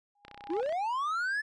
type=tone with exponential growth; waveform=sine; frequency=817 Hz; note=G#5; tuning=29 cents flat; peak=-31 dBFS; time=0.15-0.61 s; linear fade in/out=5 ms; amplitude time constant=99 ms
type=click train; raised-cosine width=0.3 ms; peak=-30 dBFS; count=16; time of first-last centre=0.25-0.725 s; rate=31.6 Hz
type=linear sweep; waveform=triangle; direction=up; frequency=293.7 to 1756 Hz; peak=-27 dBFS; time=0.49-1.42 s; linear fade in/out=20 ms
effects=resampled to 22050 Hz